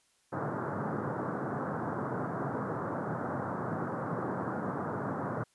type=band-pass noise; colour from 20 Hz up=pink; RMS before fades=-35 dBFS; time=0.32-5.44 s; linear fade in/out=10 ms; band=110 to 1500 Hz; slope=48 dB/octave; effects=white hiss -70 dBFS RMS until 5.54 s + resampled to 24000 Hz